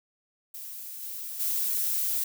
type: noise with level steps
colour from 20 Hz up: violet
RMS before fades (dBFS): -40 / -37 / -28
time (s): 0.54-2.24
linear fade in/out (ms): 5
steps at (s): 1.01 / 1.39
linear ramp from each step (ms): 20
effects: none